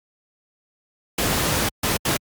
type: noise bursts at uneven times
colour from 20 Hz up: pink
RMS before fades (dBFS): -21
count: 3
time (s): 1.18-1.69 / 1.83-1.97 / 2.05-2.17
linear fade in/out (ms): 5
effects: high-pass 60 Hz 12 dB/octave + Opus 48 kbps

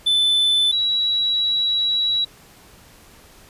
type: tone pair in turn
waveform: triangle / sine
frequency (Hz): 3514 / 3897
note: A7 / B7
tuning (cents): -3 / -24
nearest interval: major second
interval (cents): 179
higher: second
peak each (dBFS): -13 / -17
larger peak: first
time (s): 0.06-0.72 / 0.72-2.25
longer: second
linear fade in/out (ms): 10
effects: pink hiss -48 dBFS RMS until 3.49 s + resampled to 32000 Hz

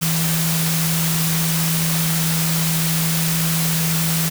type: tone in noise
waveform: sine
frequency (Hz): 163.2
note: E3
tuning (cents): -17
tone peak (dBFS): -19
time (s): 0.01-4.3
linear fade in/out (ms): 20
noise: white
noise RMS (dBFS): -22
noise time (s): 0.01-4.3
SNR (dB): 0
effects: none

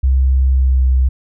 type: tone with pitch glide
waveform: sine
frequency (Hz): 65.7 to 64.46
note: C2 to C2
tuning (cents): +8 to -25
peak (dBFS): -9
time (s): 0.03-1.09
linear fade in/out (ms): 10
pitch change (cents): -33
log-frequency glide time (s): 0.49-0.86
effects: none

